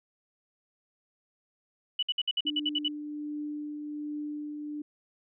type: tone bursts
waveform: sine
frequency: 2960 Hz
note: F#7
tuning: in tune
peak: -25 dBFS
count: 10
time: 1.99-2.882 s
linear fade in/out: 5 ms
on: 37 ms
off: 58 ms
type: tone with tremolo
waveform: sine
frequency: 297.3 Hz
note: D4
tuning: 21 cents sharp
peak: -32 dBFS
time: 2.45-4.82 s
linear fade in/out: 5 ms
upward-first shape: triangle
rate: 1.3 Hz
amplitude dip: 35%
effects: none